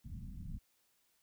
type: low-pass noise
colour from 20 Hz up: pink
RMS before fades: -45 dBFS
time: 0.04-0.59 s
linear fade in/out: 20 ms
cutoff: 230 Hz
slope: 48 dB/octave
effects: white hiss -75 dBFS RMS until 1.22 s